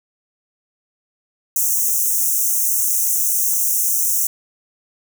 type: high-pass noise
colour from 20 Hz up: white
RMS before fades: -18 dBFS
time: 1.56-4.27 s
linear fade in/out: 2 ms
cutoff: 5800 Hz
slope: 96 dB/octave
effects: none